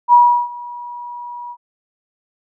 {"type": "tone with ADSR envelope", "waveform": "sine", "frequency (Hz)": 965, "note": "B5", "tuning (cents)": -40, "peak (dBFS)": -4, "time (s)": [0.08, 1.57], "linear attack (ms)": 51, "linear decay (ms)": 350, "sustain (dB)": -23, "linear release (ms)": 61, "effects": []}